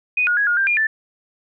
sine tone with pitch steps, 2486 / 1441 / 1660 / 1429 / 1584 / 2413 / 1763 Hz, D#7 / F#6 / G#6 / F6 / G6 / D7 / A6, -2 / -46 / -1 / +39 / +18 / +46 / +3 cents, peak -15 dBFS, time 0.17-0.87 s, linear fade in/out 5 ms, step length 100 ms, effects none

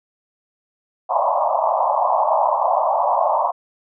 pink band-pass noise, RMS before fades -18 dBFS, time 1.09-3.52 s, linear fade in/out 20 ms, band 580 to 1100 Hz, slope 96 dB/octave, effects none

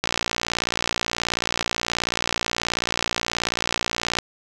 click train, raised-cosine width 0.2 ms, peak -4 dBFS, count 244, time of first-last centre 0.04-4.187 s, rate 58.6 Hz, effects none

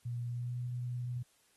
sine tone with pitch glide, 120.1 to 122.84 Hz, B2 to B2, -48 to -9 cents, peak -35 dBFS, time 0.05-1.23 s, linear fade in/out 10 ms, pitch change +39 cents, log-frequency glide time 0.28-0.55 s, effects white hiss -70 dBFS RMS until 1.56 s + AAC 32 kbps

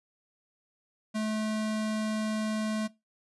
square tone, 216.2 Hz, A3, 30 cents flat, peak -29 dBFS, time 1.14-2.88 s, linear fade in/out 20 ms, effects noise-tail reverb RT60 0.2 s tail -19 dB re dry + resampled to 24000 Hz

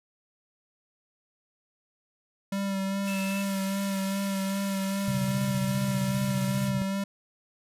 square tone with vibrato, 195.4 Hz, G3, 5 cents flat, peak -28 dBFS, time 2.52-7.04 s, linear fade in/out 5 ms, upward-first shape sine, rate 2.5 Hz, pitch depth 22 cents each way
white band-pass noise, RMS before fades -42 dBFS, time 3.03-6.72 s, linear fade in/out 50 ms, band 1100 to 13000 Hz, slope 12 dB/octave
sine tone, 2637 Hz, E7, in tune, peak -36 dBFS, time 3.07-3.43 s, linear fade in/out 10 ms
sine tone with tremolo, 134.1 Hz, C3, 43 cents sharp, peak -26 dBFS, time 5.08-6.82 s, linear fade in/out 0 ms, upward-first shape square, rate 15 Hz, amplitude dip 50%
effects resampled to 32000 Hz

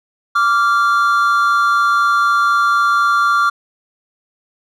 triangle tone pair together, 1165 / 1389 Hz, D6 / F6, -14 / -10 cents, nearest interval minor third, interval 304 cents, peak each -12 dBFS, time 0.35-3.5 s, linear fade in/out 10 ms, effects none

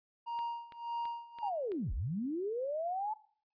triangle tone with tremolo, 938 Hz, A#5, 11 cents sharp, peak -32 dBFS, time 0.26-1.5 s, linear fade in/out 20 ms, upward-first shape sine, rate 1.7 Hz, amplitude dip 90%
click train, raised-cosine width 0.3 ms, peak -36 dBFS, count 5, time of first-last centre 0.39-1.719 s, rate 3.01 Hz
sine linear two-way sweep, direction down then up, 880 to 33.21 to 880 Hz, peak -33 dBFS, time 1.42-3.14 s, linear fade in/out 10 ms, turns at 1.93 s
effects noise-tail reverb RT60 0.5 s tail -19 dB re dry + resampled to 11025 Hz

